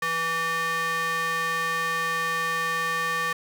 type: ring-modulated tone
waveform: square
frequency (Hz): 329.6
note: E4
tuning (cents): 0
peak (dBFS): -22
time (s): 0.02-3.33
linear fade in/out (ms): 5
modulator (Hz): 1480
effects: none